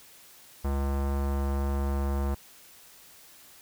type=tone with low-pass filter; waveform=square; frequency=69.3 Hz; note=C#2; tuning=in tune; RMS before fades=-28 dBFS; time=0.64-2.35 s; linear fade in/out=10 ms; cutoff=1100 Hz; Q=1.3; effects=white hiss -53 dBFS RMS until 3.61 s